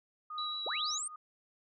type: tone with tremolo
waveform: sine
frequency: 1233 Hz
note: D#6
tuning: 16 cents flat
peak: -36 dBFS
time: 0.3-1.16 s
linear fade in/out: 5 ms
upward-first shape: triangle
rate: 2.3 Hz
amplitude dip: 90%
type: tone with vibrato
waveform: sine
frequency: 3907 Hz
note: B7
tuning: 19 cents flat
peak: -36 dBFS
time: 0.38-0.98 s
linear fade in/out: 2 ms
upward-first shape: sine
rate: 6.5 Hz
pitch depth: 9 cents each way
type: linear sweep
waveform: sine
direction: up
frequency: 323.1 to 8990 Hz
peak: -35 dBFS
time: 0.66-1.08 s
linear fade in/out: 5 ms
effects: none